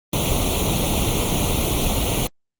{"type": "noise with comb filter", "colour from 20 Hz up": "pink", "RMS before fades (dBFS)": -20, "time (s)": [0.13, 2.27], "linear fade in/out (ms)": 2, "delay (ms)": 0.3, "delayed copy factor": 1, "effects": ["Opus 32 kbps"]}